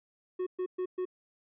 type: tone bursts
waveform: triangle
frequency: 366.7 Hz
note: F#4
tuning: 15 cents flat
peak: -28 dBFS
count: 4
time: 0.39-1.054 s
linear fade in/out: 10 ms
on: 76 ms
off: 120 ms
effects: resampled to 8000 Hz